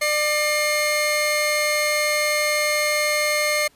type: tone pair together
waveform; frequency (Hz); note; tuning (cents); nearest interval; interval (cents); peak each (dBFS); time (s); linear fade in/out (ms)
sawtooth; 598 / 2131; D5 / C7; +31 / +31; octave + minor seventh; 2200; -18; 0.01-3.68; 10
effects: pink hiss -57 dBFS RMS until 3.75 s + resampled to 32000 Hz